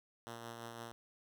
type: tone with tremolo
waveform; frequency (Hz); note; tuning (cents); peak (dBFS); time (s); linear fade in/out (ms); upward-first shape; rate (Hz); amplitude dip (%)
5% pulse; 116.54; A#2; 0; -33; 0.27-0.92; 0; triangle; 5.9; 40
effects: none